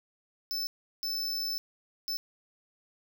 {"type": "tone bursts at uneven times", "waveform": "square", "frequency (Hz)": 5274, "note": "E8", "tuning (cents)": 0, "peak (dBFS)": -31, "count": 3, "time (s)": [[0.51, 0.67], [1.03, 1.58], [2.08, 2.17]], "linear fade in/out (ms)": 0, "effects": []}